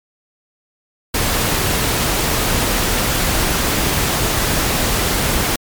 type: noise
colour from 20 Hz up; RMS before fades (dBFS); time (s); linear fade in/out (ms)
pink; -17; 1.14-5.56; 5
effects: MP3 96 kbps